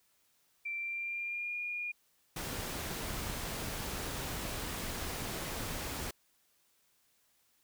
sine tone with pitch glide, 2349 to 2429 Hz, D7 to D#7, 0 to -42 cents, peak -35 dBFS, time 0.65-1.92 s, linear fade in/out 10 ms, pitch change +58 cents, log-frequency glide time 0.75-1.57 s
pink noise, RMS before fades -39 dBFS, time 2.36-6.11 s, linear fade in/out 5 ms
click train, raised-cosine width 3 ms, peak -31 dBFS, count 10, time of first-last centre 2.53-5.992 s, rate 2.6 Hz
effects white hiss -72 dBFS RMS until 7.63 s

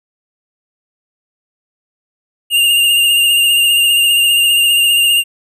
square tone with vibrato, 2813 Hz, F7, 12 cents sharp, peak -9 dBFS, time 2.5-5.24 s, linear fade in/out 50 ms, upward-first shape triangle, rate 15 Hz, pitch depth 36 cents each way, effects none

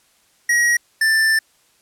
square tone pair in turn, 1900 / 1772.6 Hz, A#6 / A6, +33 / +12 cents, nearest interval minor second, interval 121 cents, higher first, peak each -14 dBFS, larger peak neither, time 0.49-0.77 / 1.01-1.39 s, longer second, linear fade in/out 5 ms, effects white hiss -58 dBFS RMS until 1.81 s + low-pass 11000 Hz 12 dB/octave

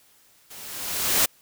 white noise with level ramp, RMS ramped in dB -43 to -18 dBFS, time 0.5-1.26 s, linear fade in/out 10 ms, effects white hiss -58 dBFS RMS until 1.41 s

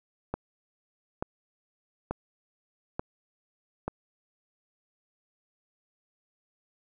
click train, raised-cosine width 1 ms, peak -16 dBFS, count 5, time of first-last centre 0.34-3.88 s, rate 1.13 Hz, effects none

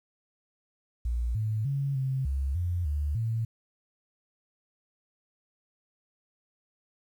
sine tone with pitch steps, 59.1 / 108.6 / 139 / 132.6 / 68 / 87.8 / 73.5 / 113.1 Hz, A#1 / A2 / C#3 / C3 / C#2 / F2 / D2 / A2, +24 / -22 / +5 / +23 / -33 / +10 / +2 / +48 cents, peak -26 dBFS, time 1.05-3.45 s, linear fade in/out 5 ms, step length 300 ms, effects 10-bit

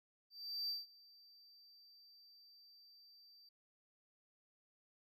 triangle tone with ADSR envelope, 4661 Hz, D8, 14 cents flat, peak -36 dBFS, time 0.3-3.49 s, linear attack 390 ms, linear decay 170 ms, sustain -24 dB, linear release 4 ms, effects none

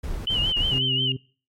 brown noise bursts, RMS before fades -29 dBFS, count 3, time 0.03-0.79 s, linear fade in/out 10 ms, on 230 ms, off 35 ms
sine tone with vibrato, 2973 Hz, F#7, 8 cents sharp, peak -21 dBFS, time 0.27-1.12 s, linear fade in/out 2 ms, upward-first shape sine, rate 5.6 Hz, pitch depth 87 cents each way
harmonic tone, 130.7 Hz, C3, 1 cent flat, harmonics 1 / 2 / 3, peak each -27 / -33 / -37 dBFS, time 0.71-1.17 s, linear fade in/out 10 ms
effects noise-tail reverb RT60 0.4 s tail -23 dB re dry + MP3 64 kbps

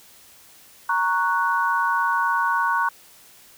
sine chord, F# major, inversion first, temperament equal, 932.3 / 1108.7 / 1480 Hz, A#5 / C#6 / F#6, 0 / 0 / 0 cents, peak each -23 dBFS, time 0.89-2.89 s, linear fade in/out 5 ms, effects white hiss -50 dBFS RMS until 3.57 s

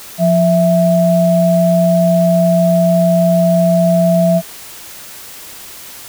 sine tone pair together, 174.63 / 659.3 Hz, F3 / E5, 0 / 0 cents, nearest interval octave + major seventh, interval 2300 cents, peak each -11 dBFS, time 0.18-4.42 s, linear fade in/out 50 ms, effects white hiss -33 dBFS RMS until 6.08 s

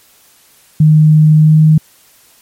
sine tone with pitch glide, 154.3 to 155.82 Hz, D#3 to D#3, -14 to +3 cents, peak -3 dBFS, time 0.8-1.78 s, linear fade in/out 5 ms, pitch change +17 cents, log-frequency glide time 1.36-1.6 s, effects white hiss -47 dBFS RMS until 2.41 s + MP3 64 kbps

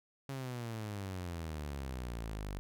sawtooth exponential sweep, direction down, 138.59 to 47.39 Hz, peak -35 dBFS, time 0.29-2.59 s, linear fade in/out 0 ms, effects none

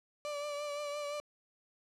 35% pulse tone with vibrato, 584 Hz, D5, 10 cents flat, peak -35 dBFS, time 0.25-1.2 s, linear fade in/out 0 ms, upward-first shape triangle, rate 5.8 Hz, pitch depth 36 cents each way, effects low-pass 9000 Hz 12 dB/octave

